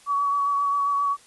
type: tone with vibrato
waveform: sine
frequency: 1133 Hz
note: C#6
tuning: 37 cents sharp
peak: -20 dBFS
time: 0.06-1.17 s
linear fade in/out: 50 ms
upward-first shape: sine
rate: 7.5 Hz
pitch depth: 20 cents each way
effects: white hiss -53 dBFS RMS until 1.26 s + resampled to 24000 Hz